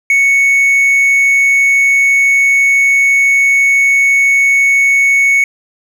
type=tone; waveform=triangle; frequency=2217 Hz; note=C#7; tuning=in tune; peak=-5 dBFS; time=0.1-5.44 s; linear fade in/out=2 ms; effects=none